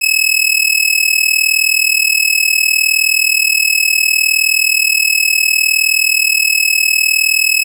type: tone with amplitude modulation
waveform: sawtooth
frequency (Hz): 2580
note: E7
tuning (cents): -38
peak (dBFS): -3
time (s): 0.01-7.64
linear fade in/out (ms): 20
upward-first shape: sine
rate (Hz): 39.3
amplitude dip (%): 85
effects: none